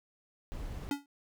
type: noise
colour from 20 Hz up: brown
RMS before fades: -40 dBFS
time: 0.52-0.89 s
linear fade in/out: 0 ms
type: tone with exponential decay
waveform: square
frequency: 283.6 Hz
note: C#4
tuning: 40 cents sharp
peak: -28 dBFS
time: 0.91-1.06 s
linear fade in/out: 2 ms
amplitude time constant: 31 ms
effects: none